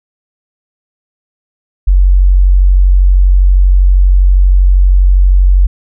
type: tone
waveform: sine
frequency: 46.28 Hz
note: F#1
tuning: 1 cent sharp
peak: -3 dBFS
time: 1.87-5.67 s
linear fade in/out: 10 ms
effects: none